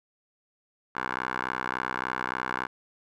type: tone with band-pass filter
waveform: 10% pulse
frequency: 63.5 Hz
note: B1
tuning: 49 cents sharp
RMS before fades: -32 dBFS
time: 0.95-2.67 s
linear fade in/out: 10 ms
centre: 1300 Hz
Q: 2.9
effects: none